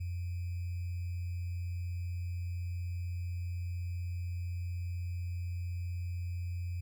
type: tone with sample-and-hold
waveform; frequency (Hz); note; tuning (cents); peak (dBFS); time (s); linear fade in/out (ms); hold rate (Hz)
sine; 87.9; F2; +12; -34; 0-6.81; 10; 2450
effects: none